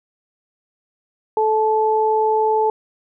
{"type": "tone pair together", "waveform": "sine", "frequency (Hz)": [436.3, 868.8], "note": ["A4", "A5"], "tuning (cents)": [-15, -22], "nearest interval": "octave", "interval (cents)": 1193, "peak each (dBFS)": -17, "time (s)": [1.37, 2.7], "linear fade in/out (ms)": 2, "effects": []}